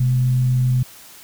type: tone with frequency modulation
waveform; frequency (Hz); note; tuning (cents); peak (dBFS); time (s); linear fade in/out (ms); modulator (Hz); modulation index
sine; 127.2; C3; -48; -14; 0-0.83; 5; 92.6; 0.21
effects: white hiss -43 dBFS RMS until 1.23 s